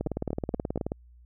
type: two click trains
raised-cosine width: 2 ms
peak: -16 / -17 dBFS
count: 18 / 4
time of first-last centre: 0.01-0.919 / 0.07-0.776 s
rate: 18.7 / 4.25 Hz
effects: added 60 Hz sine -51 dBFS peak until 1.25 s